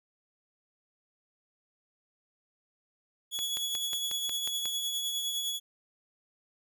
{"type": "tone with tremolo", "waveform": "sawtooth", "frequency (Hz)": 3377, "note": "G#7", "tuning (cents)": 28, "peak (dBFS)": -26, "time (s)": [3.31, 5.6], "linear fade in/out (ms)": 50, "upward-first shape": "triangle", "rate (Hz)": 9.8, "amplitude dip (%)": 40}
{"type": "click train", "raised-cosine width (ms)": 0.2, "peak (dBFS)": -22, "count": 8, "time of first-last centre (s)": [3.39, 4.656], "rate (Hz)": 5.53}
{"effects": []}